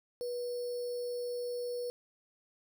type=tone with sample-and-hold; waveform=sine; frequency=487.4 Hz; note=B4; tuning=23 cents flat; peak=-34 dBFS; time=0.21-1.9 s; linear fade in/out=0 ms; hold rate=4900 Hz; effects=none